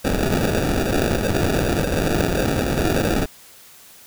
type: noise with sample-and-hold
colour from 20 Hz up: white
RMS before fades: -20 dBFS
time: 0.04-3.26 s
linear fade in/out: 10 ms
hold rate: 1050 Hz
effects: white hiss -46 dBFS RMS until 4.06 s